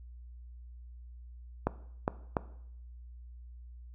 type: clicks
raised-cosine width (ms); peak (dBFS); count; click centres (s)
1; -13; 3; 1.67 / 2.079 / 2.368
effects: noise-tail reverb RT60 0.7 s tail -17 dB re dry + added 60 Hz sine -46 dBFS peak until 3.94 s